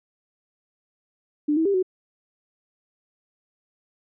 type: tone with pitch steps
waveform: sine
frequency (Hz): 297.1 / 322.5 / 398.1 / 371.2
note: D4 / E4 / G4 / F#4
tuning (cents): +20 / -38 / +27 / +6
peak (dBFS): -18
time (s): 1.48-1.828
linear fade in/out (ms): 10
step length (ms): 87
effects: none